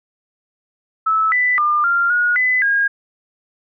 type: tone with pitch steps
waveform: sine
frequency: 1305 / 1989 / 1202 / 1390 / 1446 / 2009 / 1628 Hz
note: E6 / B6 / D6 / F6 / F#6 / B6 / G#6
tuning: -18 / +12 / +40 / -9 / -40 / +29 / -35 cents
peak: -13 dBFS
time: 1.06-2.88 s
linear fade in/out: 10 ms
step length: 260 ms
effects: none